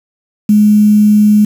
sine tone with quantisation, 210 Hz, G#3, 19 cents sharp, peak -4 dBFS, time 0.49-1.45 s, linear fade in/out 5 ms, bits 5, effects none

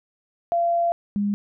sine tone pair in turn, 685 / 203.7 Hz, F5 / G#3, -34 / -33 cents, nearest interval octave + major sixth, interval 2099 cents, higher first, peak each -18 / -20 dBFS, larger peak first, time 0.52-0.92 / 1.16-1.34 s, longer first, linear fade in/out 0 ms, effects none

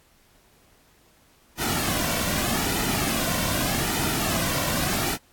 pink noise with flanger, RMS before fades -25 dBFS, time 1.57-5.18 s, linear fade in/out 50 ms, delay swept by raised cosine 1.8 to 2.42 ms, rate 0.82 Hz, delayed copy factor -0.6, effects pink hiss -59 dBFS RMS until 5.32 s + AAC 64 kbps

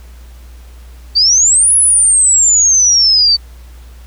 sine exponential two-way sweep, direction up then down, 4529 to 10548 to 4529 Hz, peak -6 dBFS, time 1.15-3.37 s, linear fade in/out 20 ms, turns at 1.74 s, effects added 60 Hz sine -32 dBFS peak until 4.06 s + pink hiss -46 dBFS RMS until 4.06 s

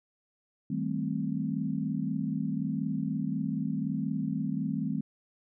sine chord, A half-diminished seventh, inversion second, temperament equal with one note detuned, 159.11 / 196 / 220 / 261.6 Hz, Eb3 / G3 / A3 / C4, +39 / 0 / 0 / 0 cents, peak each -34 dBFS, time 0.7-5.01 s, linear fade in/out 5 ms, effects none

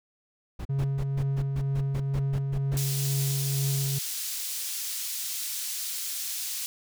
brown noise bursts, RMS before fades -33 dBFS, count 12, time 0.59-2.776 s, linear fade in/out 10 ms, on 63 ms, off 130 ms
triangle tone with tremolo, 137.4 Hz, C#3, 15 cents flat, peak -22 dBFS, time 0.69-3.99 s, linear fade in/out 10 ms, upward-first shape triangle, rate 2.1 Hz, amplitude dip 30%
pink high-pass noise, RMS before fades -33 dBFS, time 2.77-6.66 s, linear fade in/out 0 ms, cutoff 4800 Hz, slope 12 dB/octave
effects none

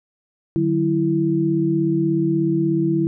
sine tone cluster, 151 / 187.6 / 330.7 Hz, D3 / F#3 / E4, +48 / +24 / +6 cents, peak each -22 / -24 / -18 dBFS, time 0.56-3.07 s, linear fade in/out 0 ms, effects none

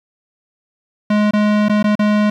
square tone with dropouts, 209.7 Hz, G#3, 17 cents sharp, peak -12 dBFS, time 1.1-2.3 s, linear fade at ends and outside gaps 5 ms, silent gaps 1.31-1.334 / 1.685-1.695 / 1.828-1.841 / 1.954-1.992 s, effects low-pass 3000 Hz 12 dB/octave + 8-bit

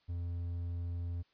triangle tone, 86.4 Hz, F2, 18 cents flat, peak -33 dBFS, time 0.08-1.23 s, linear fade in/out 20 ms, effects white hiss -72 dBFS RMS until 1.33 s + resampled to 11025 Hz

